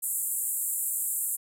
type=band-pass noise; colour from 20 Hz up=pink; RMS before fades=-30 dBFS; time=0.02-1.37 s; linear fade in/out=20 ms; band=7500 to 15000 Hz; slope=96 dB/octave; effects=none